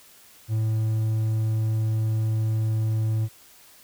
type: tone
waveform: triangle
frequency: 110 Hz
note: A2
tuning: in tune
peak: -19 dBFS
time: 0.48-3.29 s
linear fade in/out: 50 ms
effects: white hiss -52 dBFS RMS until 3.83 s